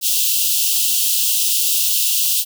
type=high-pass noise; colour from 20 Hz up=white; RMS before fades=-17 dBFS; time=0.01-2.45 s; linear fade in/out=50 ms; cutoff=2700 Hz; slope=96 dB/octave; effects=none